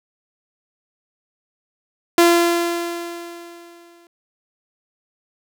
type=tone with exponential decay; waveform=sawtooth; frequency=342.5 Hz; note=F4; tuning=34 cents flat; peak=-5 dBFS; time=2.18-4.07 s; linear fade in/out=2 ms; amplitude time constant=410 ms; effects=none